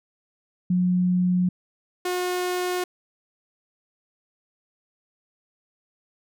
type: tone pair in turn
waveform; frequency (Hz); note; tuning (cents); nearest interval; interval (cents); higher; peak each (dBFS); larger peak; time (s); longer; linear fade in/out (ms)
sine / sawtooth; 180.5 / 361; F#3 / F#4; -43 / -43; octave; 1200; second; -18 / -20; first; 0.7-1.49 / 2.05-2.84; neither; 5
effects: none